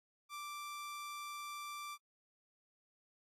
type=tone; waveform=sawtooth; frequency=1174.7 Hz; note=D6; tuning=in tune; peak=-40 dBFS; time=0.29-1.98 s; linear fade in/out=50 ms; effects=AAC 48 kbps